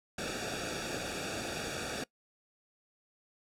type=noise with comb filter; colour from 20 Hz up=pink; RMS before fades=-37 dBFS; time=0.18-2.04 s; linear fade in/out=5 ms; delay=0.97 ms; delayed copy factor=-0.9; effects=noise-tail reverb RT60 0.1 s tail -22 dB re dry + low-pass 8000 Hz 12 dB/octave